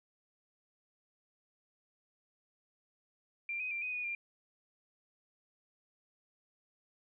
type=tone with pitch steps; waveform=sine; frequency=2374 / 2507 / 2368 / 2499 / 2465 / 2389 Hz; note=D7 / D#7 / D7 / D#7 / D#7 / D7; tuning=+18 / +12 / +14 / +7 / -17 / +29 cents; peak=-35 dBFS; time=3.49-4.15 s; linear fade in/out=2 ms; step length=110 ms; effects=none